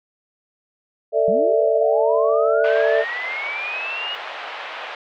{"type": "chord", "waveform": "sine", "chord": "A suspended fourth", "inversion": "none", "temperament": "equal with one note detuned", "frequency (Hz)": [446.9, 587.3, 659.3], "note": ["A4", "D5", "E5"], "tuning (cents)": [27, 0, 0], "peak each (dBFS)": -19, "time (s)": [1.12, 3.05], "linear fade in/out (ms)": 50}
{"type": "linear sweep", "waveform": "sine", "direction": "up", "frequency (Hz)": [171.9, 2900], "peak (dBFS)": -25, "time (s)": [1.28, 4.15], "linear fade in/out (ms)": 0}
{"type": "band-pass noise", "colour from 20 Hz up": "pink", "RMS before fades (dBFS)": -32, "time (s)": [2.64, 4.95], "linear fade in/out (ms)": 2, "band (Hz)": [600, 3200], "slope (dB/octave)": 24}
{"effects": []}